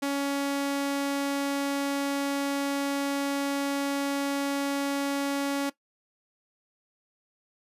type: tone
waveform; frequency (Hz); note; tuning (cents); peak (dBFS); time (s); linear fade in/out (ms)
sawtooth; 280; C#4; +18; -22; 0.02-5.7; 10
effects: noise-tail reverb RT60 0.1 s tail -17 dB re dry + resampled to 32000 Hz